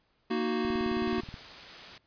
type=chord; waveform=square; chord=D# minor; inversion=second; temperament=equal; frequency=233.1 / 311.1 / 370 Hz; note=A#3 / D#4 / F#4; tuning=0 / 0 / 0 cents; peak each=-32 / -36 / -32 dBFS; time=0.3-1.21 s; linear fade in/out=10 ms
type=click train; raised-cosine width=5 ms; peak=-30 dBFS; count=14; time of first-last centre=0.65-1.341 s; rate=18.8 Hz
type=noise; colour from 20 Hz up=white; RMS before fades=-45 dBFS; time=1.07-1.98 s; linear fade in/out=2 ms
effects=pink hiss -71 dBFS RMS until 2.06 s + resampled to 11025 Hz